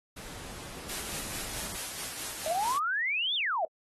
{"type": "noise", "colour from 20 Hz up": "pink", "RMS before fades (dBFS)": -44, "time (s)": [0.16, 1.77], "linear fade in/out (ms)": 10}
{"type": "noise with tremolo", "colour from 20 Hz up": "white", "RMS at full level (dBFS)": -36, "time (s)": [0.89, 2.78], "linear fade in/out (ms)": 5, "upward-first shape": "sine", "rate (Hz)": 4.6, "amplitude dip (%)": 35}
{"type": "exponential two-way sweep", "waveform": "sine", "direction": "up then down", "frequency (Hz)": [610, 3670, 610], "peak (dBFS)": -27, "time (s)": [2.46, 3.65], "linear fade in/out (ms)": 2, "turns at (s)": 3.35}
{"effects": ["AAC 32 kbps"]}